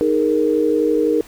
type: chord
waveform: sine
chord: D# suspended fourth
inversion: none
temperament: just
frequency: 311.1 / 414.8 / 466.7 Hz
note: D#4 / G#4 / A#4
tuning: 0 / -2 / +2 cents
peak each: -18 / -20 / -17 dBFS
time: 0.01-1.21 s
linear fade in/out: 0 ms
effects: pink hiss -44 dBFS RMS until 1.27 s